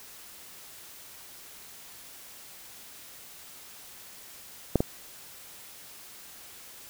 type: clicks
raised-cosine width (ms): 2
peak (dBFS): -7 / -11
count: 2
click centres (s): 4.757 / 4.805
effects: white hiss -48 dBFS RMS until 6.89 s